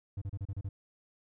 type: tone bursts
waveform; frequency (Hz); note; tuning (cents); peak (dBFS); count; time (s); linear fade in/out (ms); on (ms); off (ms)
triangle; 98; G2; 0; -32; 7; 0.17-0.69; 5; 46; 33
effects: none